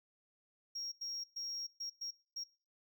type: tone bursts at uneven times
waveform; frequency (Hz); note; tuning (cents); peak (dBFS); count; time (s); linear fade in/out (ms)
triangle; 5588; F8; 0; -37; 6; 0.75-0.92 / 1.01-1.24 / 1.36-1.67 / 1.8-1.9 / 2.01-2.11 / 2.36-2.44; 10
effects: noise-tail reverb RT60 0.4 s tail -24 dB re dry + tanh soft clip ceiling -34 dBFS